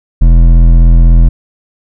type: tone with hard clipping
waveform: sine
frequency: 41.91 Hz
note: E1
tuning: 29 cents sharp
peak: -3 dBFS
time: 0.21-1.29 s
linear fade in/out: 10 ms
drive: 10 dB
effects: none